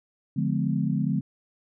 sine chord, D diminished seventh, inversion none, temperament just, 146.83 / 176.2 / 211.4 / 253.7 Hz, D3 / F3 / Ab3 / Cb4, 0 / +16 / +31 / +47 cents, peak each -27 / -28 / -28 / -30 dBFS, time 0.36-1.21 s, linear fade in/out 10 ms, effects none

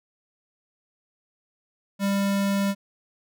square tone, 198.4 Hz, G3, 21 cents sharp, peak -22 dBFS, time 1.99-2.75 s, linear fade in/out 50 ms, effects none

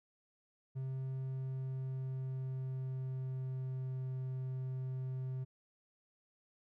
triangle tone with pitch glide, 132 to 129.96 Hz, C3 to C3, +16 to -11 cents, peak -35 dBFS, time 0.75-5.45 s, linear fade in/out 20 ms, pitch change -27 cents, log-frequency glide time 1.16-4.13 s, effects none

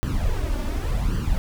brown noise with flanger, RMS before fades -23 dBFS, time 0.03-1.38 s, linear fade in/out 0 ms, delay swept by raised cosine 0.65 to 3.45 ms, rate 0.88 Hz, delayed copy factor +0.7, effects none

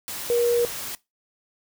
sine tone in noise, 476.1 Hz, A#4, 37 cents sharp, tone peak -18 dBFS, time 0.3-0.65 s, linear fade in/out 0 ms, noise white, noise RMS -33 dBFS, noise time 0.08-0.95 s, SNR +12 dB, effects noise-tail reverb RT60 0.2 s tail -20 dB re dry

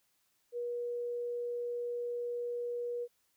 sine tone, 480.9 Hz, B4, 46 cents flat, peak -34 dBFS, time 0.52-3.08 s, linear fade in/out 50 ms, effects white hiss -75 dBFS RMS until 3.36 s

